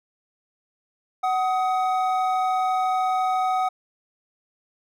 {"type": "tone pair together", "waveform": "triangle", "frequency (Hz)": [748, 1258], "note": ["F#5", "D#6"], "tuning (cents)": [19, 19], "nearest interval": "major sixth", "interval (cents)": 900, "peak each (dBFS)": [-19, -25], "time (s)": [1.23, 3.69], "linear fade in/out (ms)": 10, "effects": []}